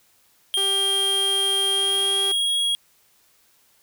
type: tone with pitch glide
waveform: square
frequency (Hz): 3214 to 3299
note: G7 to G#7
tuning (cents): +43 to -12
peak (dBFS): -20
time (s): 0.54-2.75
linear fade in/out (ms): 0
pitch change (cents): +45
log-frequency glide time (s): 1.7-2.48
type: tone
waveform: sawtooth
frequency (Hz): 392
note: G4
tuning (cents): 0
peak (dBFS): -25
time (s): 0.57-2.32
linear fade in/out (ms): 5
effects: white hiss -60 dBFS RMS until 3.82 s

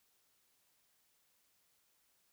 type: silence
effects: white hiss -75 dBFS RMS until 2.32 s

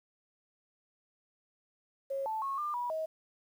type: tone with pitch steps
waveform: sine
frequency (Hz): 546 / 877 / 1094 / 1197 / 971 / 635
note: C#5 / A5 / C#6 / D6 / B5 / D#5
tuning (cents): -26 / -6 / -23 / +33 / -30 / +35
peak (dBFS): -32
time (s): 2.1-3.06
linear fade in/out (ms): 10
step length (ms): 160
effects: 10-bit

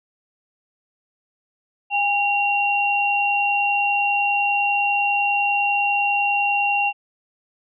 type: tone pair together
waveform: sine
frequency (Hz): 811 / 2755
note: G#5 / F7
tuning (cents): -41 / -24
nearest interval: octave + major sixth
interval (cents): 2117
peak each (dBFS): -20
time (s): 1.9-6.93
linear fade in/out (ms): 50
effects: none

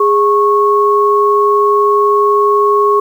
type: tone pair together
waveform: sine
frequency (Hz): 412 / 1100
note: G#4 / C#6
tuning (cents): -14 / -14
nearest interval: octave + perfect fourth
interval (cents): 1700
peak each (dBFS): -10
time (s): 0-3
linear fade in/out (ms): 5
effects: 7-bit

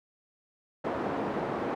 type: band-pass noise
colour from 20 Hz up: pink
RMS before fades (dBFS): -32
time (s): 0.84-1.75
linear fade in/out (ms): 10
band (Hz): 260 to 970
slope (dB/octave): 12
effects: none

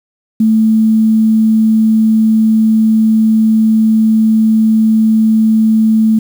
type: tone with quantisation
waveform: sine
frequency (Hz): 220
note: A3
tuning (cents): 0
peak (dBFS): -6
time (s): 0.4-6.19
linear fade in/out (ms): 5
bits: 6
effects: none

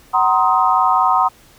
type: chord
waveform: sine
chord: C half-diminished seventh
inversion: second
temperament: just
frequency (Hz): 753.5 / 941.9 / 1046.5 / 1255.8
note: Gb5 / Bb5 / C6 / Eb6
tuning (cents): +31 / +18 / 0 / +16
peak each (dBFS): -17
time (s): 0.13-1.29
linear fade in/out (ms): 20
effects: pink hiss -48 dBFS RMS until 1.58 s

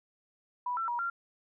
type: tone with pitch steps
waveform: sine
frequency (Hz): 983 / 1343 / 957 / 1381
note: B5 / E6 / A#5 / F6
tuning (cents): -8 / +32 / +45 / -20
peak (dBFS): -30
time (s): 0.66-1.1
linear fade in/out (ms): 5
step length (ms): 110
effects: none

